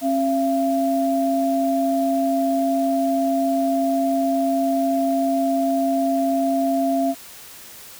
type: tone pair together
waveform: sine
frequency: 270 / 680.4 Hz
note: C#4 / F5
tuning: -45 / -45 cents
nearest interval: octave + major third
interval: 1600 cents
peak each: -20 dBFS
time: 0.01-7.15 s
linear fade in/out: 50 ms
effects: white hiss -41 dBFS RMS until 7.99 s